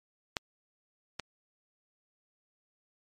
clicks, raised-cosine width 0.2 ms, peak -12 / -17 dBFS, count 2, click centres 0.368 / 1.197 s, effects MP3 64 kbps

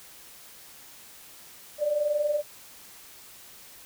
sine tone pair together, 574.1 / 595 Hz, D5 / D5, -39 / +22 cents, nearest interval minor second, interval 61 cents, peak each -31 / -24 dBFS, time 1.78-2.43 s, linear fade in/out 50 ms, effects white hiss -49 dBFS RMS until 3.85 s

